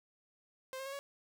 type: tone with pitch steps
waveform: sawtooth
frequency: 523.3 / 535.2 / 547.4 / 559.9 Hz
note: C5 / C5 / C#5 / C#5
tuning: 0 / +39 / -22 / +17 cents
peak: -37 dBFS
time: 0.73-0.99 s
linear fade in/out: 0 ms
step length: 65 ms
effects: none